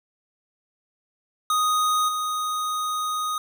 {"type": "tone with level steps", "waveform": "square", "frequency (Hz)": 1244.5, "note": "D#6", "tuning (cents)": 0, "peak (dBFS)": [-20, -25], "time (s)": [1.5, 3.38], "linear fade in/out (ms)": 2, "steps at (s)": 2.08, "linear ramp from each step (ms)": 10, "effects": []}